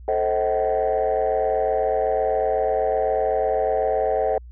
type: chord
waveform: sine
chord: A diminished seventh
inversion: none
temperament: just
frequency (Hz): 440 / 528 / 633.6 / 760.3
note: A4 / C5 / Eb5 / Gb5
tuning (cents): 0 / +16 / +31 / +47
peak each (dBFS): -23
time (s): 0.08-4.38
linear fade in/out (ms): 2
effects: tanh soft clip ceiling -13 dBFS + added 60 Hz sine -38 dBFS peak until 4.51 s